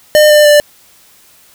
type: tone with pitch steps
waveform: square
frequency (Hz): 605 / 597.7 / 590.5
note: D#5 / D5 / D5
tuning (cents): -49 / +30 / +9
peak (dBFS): -4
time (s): 0.15-0.6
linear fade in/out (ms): 0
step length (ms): 150
effects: white hiss -45 dBFS RMS until 1.54 s